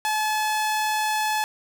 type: tone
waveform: sawtooth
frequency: 859 Hz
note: A5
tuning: 42 cents flat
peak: -18 dBFS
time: 0.05-1.44 s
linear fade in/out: 0 ms
effects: none